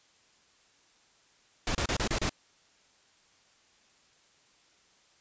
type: noise bursts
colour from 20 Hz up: pink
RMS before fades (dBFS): -29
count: 6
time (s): 1.67-2.294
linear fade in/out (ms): 2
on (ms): 79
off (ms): 30
effects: white hiss -64 dBFS RMS until 5.2 s + resampled to 16000 Hz